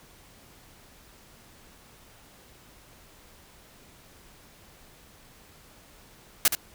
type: noise with echo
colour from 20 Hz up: white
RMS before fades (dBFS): -19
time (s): 6.45-6.48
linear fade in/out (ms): 2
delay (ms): 71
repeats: 1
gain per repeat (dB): -8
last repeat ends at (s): 6.551
effects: pink hiss -54 dBFS RMS until 6.74 s